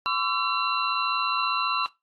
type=tone cluster; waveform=sine; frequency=1021 / 1136 / 1339 / 2742 / 4010 Hz; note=C6 / C#6 / E6 / F7 / B7; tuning=-43 / +42 / +27 / -32 / +26 cents; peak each=-30 / -28 / -29 / -30 / -32 dBFS; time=0.06-1.86 s; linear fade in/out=0 ms; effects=noise-tail reverb RT60 0.2 s tail -19 dB re dry + AAC 32 kbps